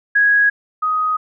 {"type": "tone pair in turn", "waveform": "sine", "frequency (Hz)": [1658, 1252.8], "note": ["G#6", "D#6"], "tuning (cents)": [-3, 11], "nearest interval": "perfect fourth", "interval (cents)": 486, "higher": "first", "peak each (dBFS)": [-10, -15], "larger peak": "first", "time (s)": [[0.15, 0.5], [0.82, 1.17]], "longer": "neither", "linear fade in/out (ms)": 10, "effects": []}